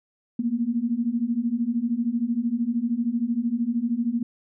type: beating tone pair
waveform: sine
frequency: 227.6 / 240.6 Hz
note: A#3 / B3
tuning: -41 / -45 cents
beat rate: 13 Hz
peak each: -26 / -24 dBFS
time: 0.39-4.23 s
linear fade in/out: 5 ms
effects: none